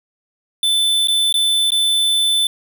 square tone with dropouts, 3520 Hz, A7, in tune, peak -14 dBFS, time 0.63-2.47 s, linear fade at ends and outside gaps 2 ms, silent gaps 1.073-1.083 / 1.326-1.341 / 1.705-1.719 s, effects none

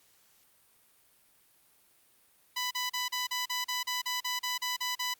10% pulse tone bursts, 995 Hz, B5, 13 cents sharp, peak -22 dBFS, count 14, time 2.56-5.141 s, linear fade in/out 10 ms, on 150 ms, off 37 ms, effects white hiss -65 dBFS RMS until 5.19 s + Opus 48 kbps

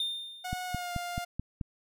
triangle tone with exponential decay, 3624 Hz, A#7, 50 cents flat, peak -26 dBFS, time 0-0.83 s, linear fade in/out 2 ms, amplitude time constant 180 ms
sawtooth tone with pitch glide, 730 to 703.1 Hz, F#5 to F5, -24 to +11 cents, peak -31 dBFS, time 0.44-1.25 s, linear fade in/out 10 ms, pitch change -65 cents, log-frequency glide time 0.66-0.93 s
click train, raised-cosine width 5 ms, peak -21 dBFS, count 6, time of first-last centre 0.53-1.612 s, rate 4.62 Hz
effects none

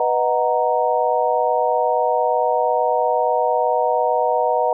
sine chord, B major seventh, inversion none, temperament equal, 493.9 / 622.3 / 740 / 932.3 Hz, B4 / D#5 / F#5 / A#5, 0 / 0 / 0 / 0 cents, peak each -21 dBFS, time 0-4.73 s, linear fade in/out 2 ms, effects none

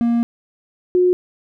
triangle / sine tone pair in turn, 234.9 / 361.5 Hz, A#3 / F#4, +13 / -40 cents, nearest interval perfect fifth, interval 747 cents, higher second, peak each -12 / -11 dBFS, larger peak second, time 0.01-0.23 / 0.95-1.13 s, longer first, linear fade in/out 0 ms, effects none

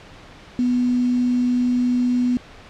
sine tone with quantisation, 246.9 Hz, B3, in tune, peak -16 dBFS, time 0.59-2.37 s, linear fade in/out 0 ms, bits 6, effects pink hiss -43 dBFS RMS until 2.69 s + low-pass 4000 Hz 12 dB/octave

